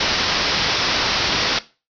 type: low-pass noise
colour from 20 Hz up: white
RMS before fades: -20 dBFS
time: 0-1.59 s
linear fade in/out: 5 ms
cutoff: 5600 Hz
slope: 96 dB/octave
effects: noise-tail reverb RT60 0.3 s tail -17 dB re dry